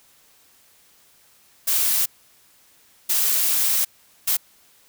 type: noise bursts at uneven times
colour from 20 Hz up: blue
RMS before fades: -20 dBFS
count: 3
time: 1.67-2.06 / 3.09-3.85 / 4.27-4.37 s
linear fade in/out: 10 ms
effects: white hiss -56 dBFS RMS until 4.88 s